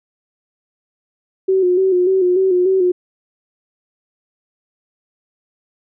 sine tone with vibrato, 370 Hz, F#4, in tune, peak -11 dBFS, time 1.48-2.92 s, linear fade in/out 10 ms, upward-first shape square, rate 3.4 Hz, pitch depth 48 cents each way, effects none

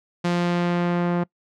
sawtooth tone with low-pass filter sweep, 174.61 Hz, F3, in tune, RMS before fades -22 dBFS, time 0.24-1.24 s, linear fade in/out 10 ms, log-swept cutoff 5600 to 1400 Hz, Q 0.72, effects noise-tail reverb RT60 0.1 s tail -24 dB re dry

